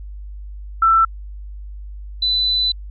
sine tone pair in turn, 1334 / 3997 Hz, E6 / B7, +20 / +20 cents, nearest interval octave + perfect fifth, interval 1900 cents, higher second, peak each -10 / -15 dBFS, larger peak first, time 0.82-1.05 / 2.22-2.72 s, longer second, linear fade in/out 5 ms, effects added 50 Hz sine -30 dBFS peak until 2.9 s

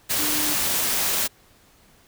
sine tone in noise, 301.6 Hz, D4, 46 cents sharp, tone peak -31 dBFS, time 0.18-0.55 s, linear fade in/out 20 ms, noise white, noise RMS -23 dBFS, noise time 0.09-1.28 s, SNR -11 dB, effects pink hiss -56 dBFS RMS until 2.07 s

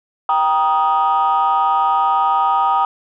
sine chord, Eb major, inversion first, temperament equal with one note detuned, 784 / 945.9 / 1244.5 Hz, G5 / Bb5 / Eb6, 0 / +25 / 0 cents, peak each -16 dBFS, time 0.29-2.85 s, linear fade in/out 2 ms, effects tanh soft clip ceiling -7 dBFS

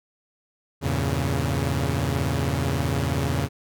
sawtooth chord, E diminished seventh, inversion none, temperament equal, 82.41 / 98 / 116.54 / 138.59 Hz, E2 / G2 / Bb2 / Db3, 0 / 0 / 0 / 0 cents, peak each -23 / -28 / -25 / -22 dBFS, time 0.81-3.49 s, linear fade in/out 50 ms, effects none

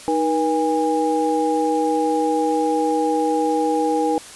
sine tone cluster, 311 / 480.3 / 817 Hz, D#4 / B4 / G#5, -1 / -48 / -29 cents, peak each -21 dBFS, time 0.08-4.18 s, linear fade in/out 0 ms, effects white hiss -39 dBFS RMS until 4.35 s + resampled to 24000 Hz

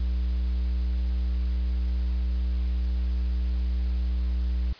triangle tone, 60.8 Hz, B1, 26 cents flat, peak -21 dBFS, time 0-4.73 s, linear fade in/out 5 ms, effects white hiss -48 dBFS RMS until 4.79 s + resampled to 11025 Hz

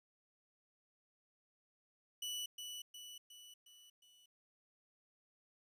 sawtooth tone with echo, 2960 Hz, F#7, in tune, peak -37 dBFS, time 2.22-2.46 s, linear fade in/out 5 ms, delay 360 ms, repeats 5, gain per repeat -5 dB, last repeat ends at 4.26 s, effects resampled to 32000 Hz + 13-bit

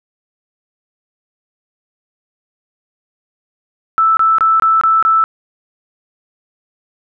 sine tone bursts, 1318.5 Hz, E6, in tune, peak -8 dBFS, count 6, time 3.98-5.24 s, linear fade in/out 0 ms, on 190 ms, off 24 ms, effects none

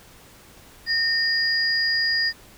sine tone pair together, 1828 / 4875 Hz, A#6 / D#8, -34 / -36 cents, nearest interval octave + perfect fourth, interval 1698 cents, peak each -22 dBFS, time 0.86-2.33 s, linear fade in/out 50 ms, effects pink hiss -49 dBFS RMS until 2.57 s

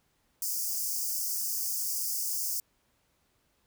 white high-pass noise, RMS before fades -32 dBFS, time 0.42-2.6 s, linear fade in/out 2 ms, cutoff 4800 Hz, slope 96 dB/octave, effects pink hiss -72 dBFS RMS until 3.66 s

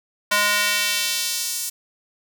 square tone with high-pass filter sweep, 206.8 Hz, G#3, 7 cents flat, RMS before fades -22 dBFS, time 0.31-1.7 s, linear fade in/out 10 ms, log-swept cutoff 1200 to 7600 Hz, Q 1, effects none

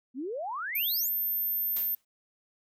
sine exponential sweep, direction up, 236.7 to 7960 Hz, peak -32 dBFS, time 0.14-1.1 s, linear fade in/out 50 ms
sine tone, 13320 Hz, G#9, 4 cents sharp, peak -27 dBFS, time 0.75-1.95 s, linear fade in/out 5 ms
white noise with exponential decay, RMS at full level -39 dBFS, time 1.76-2.05 s, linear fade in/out 5 ms, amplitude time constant 63 ms
effects none

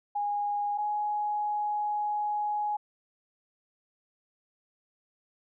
sine tone pair in turn, 822 / 835.9 Hz, G#5 / G#5, -18 / +11 cents, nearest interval unison, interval 29 cents, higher second, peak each -27 dBFS, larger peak neither, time 0.15-0.78 / 0.78-2.77 s, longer second, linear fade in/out 10 ms, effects none

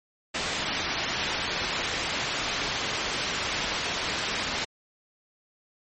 white low-pass noise, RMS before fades -30 dBFS, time 0.34-4.65 s, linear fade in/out 10 ms, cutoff 4000 Hz, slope 12 dB/octave, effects MP3 32 kbps

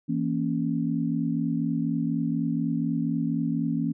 sine chord, A# diminished, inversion second, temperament equal, 164.81 / 233.1 / 277.2 Hz, E3 / A#3 / C#4, 0 / 0 / 0 cents, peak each -28 dBFS, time 0.08-3.93 s, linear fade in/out 20 ms, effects none

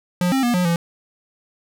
square tone with pitch steps, 178.3 / 266.6 / 240.4 / 179.8 / 169.6 Hz, F3 / C4 / B3 / F#3 / E3, +36 / +33 / -46 / -49 / +50 cents, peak -17 dBFS, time 0.21-0.76 s, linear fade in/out 2 ms, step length 110 ms, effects none

